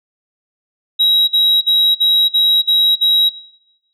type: tone bursts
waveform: sine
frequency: 3844 Hz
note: B7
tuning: 48 cents flat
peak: -6 dBFS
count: 7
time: 0.99-3.296 s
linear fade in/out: 20 ms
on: 290 ms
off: 46 ms
effects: noise-tail reverb RT60 0.9 s tail -21 dB re dry + tanh soft clip ceiling -8 dBFS